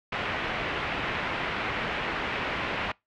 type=low-pass noise; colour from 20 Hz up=white; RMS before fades=-31 dBFS; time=0.12-2.92 s; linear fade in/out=5 ms; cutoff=2600 Hz; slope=24 dB/octave; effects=noise-tail reverb RT60 0.2 s tail -24 dB re dry